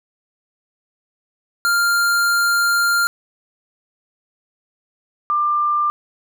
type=tone pair in turn; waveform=square / sine; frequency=1396.9 / 1191 Hz; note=F6 / D6; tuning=0 / +24 cents; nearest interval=minor third; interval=276 cents; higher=first; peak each=-15 dBFS; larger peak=neither; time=1.65-3.07 / 5.3-5.9 s; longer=first; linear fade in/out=0 ms; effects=none